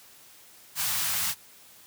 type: band-stop noise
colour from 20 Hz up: white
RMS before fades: -28 dBFS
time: 0.75-1.35 s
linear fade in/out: 50 ms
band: 180 to 770 Hz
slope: 24 dB/octave
effects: white hiss -53 dBFS RMS until 1.86 s + high-pass 60 Hz 12 dB/octave